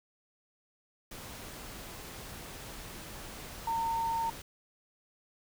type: tone in noise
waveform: sine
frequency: 913 Hz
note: A#5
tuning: 36 cents flat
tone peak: -29 dBFS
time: 3.67-4.3 s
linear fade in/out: 5 ms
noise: pink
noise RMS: -45 dBFS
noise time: 1.11-4.42 s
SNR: +13 dB
effects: none